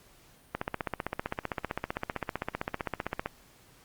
click train, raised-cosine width 0.5 ms, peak -15 dBFS, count 43, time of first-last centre 0.55-3.26 s, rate 15.5 Hz, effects pink hiss -59 dBFS RMS until 3.84 s + Opus 48 kbps

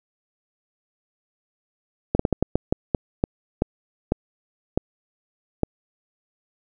slowing click train, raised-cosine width 2 ms, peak -5 dBFS, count 13, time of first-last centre 2.15-5.633 s, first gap 44 ms, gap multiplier 1.31, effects none

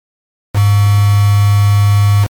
sine tone with quantisation, 102 Hz, G#2, 31 cents flat, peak -6 dBFS, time 0.53-2.28 s, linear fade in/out 50 ms, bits 3, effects MP3 96 kbps

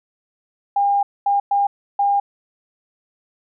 sine tone bursts at uneven times, 805 Hz, G5, 46 cents sharp, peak -14 dBFS, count 4, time 0.76-1.03 / 1.26-1.4 / 1.51-1.67 / 1.99-2.2 s, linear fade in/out 5 ms, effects none

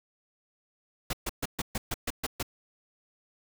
pink noise bursts, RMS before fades -31 dBFS, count 9, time 1.1-2.428 s, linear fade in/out 5 ms, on 32 ms, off 130 ms, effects none

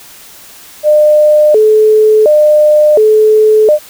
sine tone with vibrato, 510 Hz, C5, 44 cents flat, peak -3 dBFS, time 0.83-3.79 s, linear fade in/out 50 ms, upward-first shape square, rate 0.7 Hz, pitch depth 290 cents each way, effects white hiss -35 dBFS RMS until 3.89 s

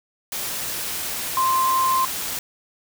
sine tone in noise, 1046.5 Hz, C6, in tune, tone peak -17 dBFS, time 1.37-2.05 s, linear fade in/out 2 ms, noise white, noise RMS -28 dBFS, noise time 0.32-2.39 s, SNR +8 dB, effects none

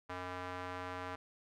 square tone with band-pass filter, 90.7 Hz, F#2, 34 cents flat, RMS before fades -43 dBFS, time 0.09-1.16 s, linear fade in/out 10 ms, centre 1200 Hz, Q 1.1, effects none

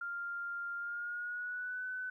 sine tone with pitch glide, 1396.9 to 1505.8 Hz, F6 to F#6, 0 to +30 cents, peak -37 dBFS, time 0.01-2.1 s, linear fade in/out 5 ms, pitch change +130 cents, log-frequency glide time 0.77-1.85 s, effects 13-bit

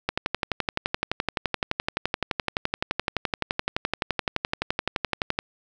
click train, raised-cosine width 0.3 ms, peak -7 dBFS, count 63, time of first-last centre 0.09-5.389 s, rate 11.7 Hz, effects none

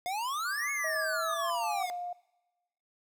square exponential two-way sweep, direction up then down, 700 to 2217 to 700 Hz, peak -32 dBFS, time 0.06-1.9 s, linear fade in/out 0 ms, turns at 0.71 s
sine tone with tremolo, 1174.7 Hz, D6, in tune, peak -37 dBFS, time 0.45-1.83 s, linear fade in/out 2 ms, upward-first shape square, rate 5.9 Hz, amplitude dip 45%
sine tone, 1702 Hz, G#6, 42 cents sharp, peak -40 dBFS, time 0.56-1.5 s, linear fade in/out 0 ms
sine tone with pitch glide, 635 to 708.7 Hz, D#5 to F5, +35 to +25 cents, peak -34 dBFS, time 0.84-2.13 s, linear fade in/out 5 ms, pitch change +190 cents, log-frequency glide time 1.1-1.75 s
effects noise-tail reverb RT60 1.0 s tail -21 dB re dry

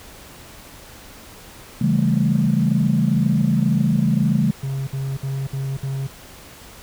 sine chord, A dominant seventh, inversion first, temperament just, 137.5 / 165 / 198 / 220 Hz, C#3 / E3 / G3 / A3, -14 / +2 / +18 / 0 cents, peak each -20 dBFS, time 1.81-4.51 s, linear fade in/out 5 ms
triangle tone bursts, 135.5 Hz, C#3, 39 cents flat, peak -20 dBFS, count 5, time 4.63-6.07 s, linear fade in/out 5 ms, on 240 ms, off 60 ms
effects tanh soft clip ceiling -6 dBFS + pink hiss -42 dBFS RMS until 6.82 s

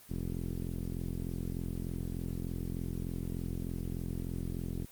15% pulse tone with low-pass filter, 43.33 Hz, F1, 13 cents flat, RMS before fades -36 dBFS, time 0.09-4.86 s, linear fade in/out 20 ms, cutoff 290 Hz, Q 6.7, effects white hiss -56 dBFS RMS until 4.91 s + Opus 24 kbps

